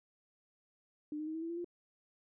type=tone with pitch steps; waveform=sine; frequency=300 / 307.5 / 315.3 / 323.2 / 331.3 / 339.7 / 348.2 Hz; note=D4 / D#4 / D#4 / E4 / E4 / F4 / F4; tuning=+37 / -20 / +23 / -34 / +9 / -48 / -5 cents; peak=-37 dBFS; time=1.12-1.645 s; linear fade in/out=2 ms; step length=75 ms; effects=none